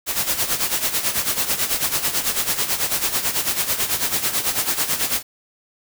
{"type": "noise with tremolo", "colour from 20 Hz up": "white", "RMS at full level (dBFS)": -19, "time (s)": [0.06, 5.23], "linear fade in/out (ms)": 50, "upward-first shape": "sine", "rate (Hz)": 9.1, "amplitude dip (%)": 70, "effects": []}